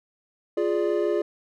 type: chord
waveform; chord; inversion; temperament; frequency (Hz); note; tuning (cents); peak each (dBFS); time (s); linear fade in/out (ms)
triangle; D diminished; first; equal; 349.2 / 415.3 / 587.3; F4 / Ab4 / D5; 0 / 0 / 0; -23 / -23 / -26; 0.57-1.22; 5
effects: none